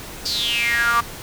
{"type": "tone with high-pass filter sweep", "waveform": "sawtooth", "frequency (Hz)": 235.6, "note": "A#3", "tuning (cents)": 19, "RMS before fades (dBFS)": -20, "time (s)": [0.25, 1.01], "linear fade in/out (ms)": 10, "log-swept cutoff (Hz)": [4900, 1100], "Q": 9.4, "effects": ["pink hiss -35 dBFS RMS until 1.22 s"]}